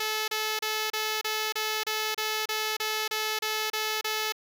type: tone bursts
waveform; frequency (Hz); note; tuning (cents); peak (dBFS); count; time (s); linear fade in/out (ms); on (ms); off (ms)
5% pulse; 432.9; A4; -28; -16; 14; 0-4.323; 5; 280; 31
effects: none